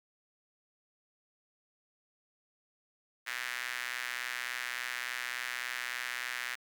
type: tone with high-pass filter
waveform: sawtooth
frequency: 123.47 Hz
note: B2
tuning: in tune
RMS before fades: -38 dBFS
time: 3.26-6.56 s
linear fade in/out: 20 ms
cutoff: 1800 Hz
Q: 2.8
effects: none